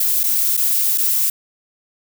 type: noise with dropouts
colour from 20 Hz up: violet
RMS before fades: -17 dBFS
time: 0-1.3 s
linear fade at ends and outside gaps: 5 ms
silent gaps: 0.234-0.238 / 0.569-0.574 / 0.977-0.982 s
effects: none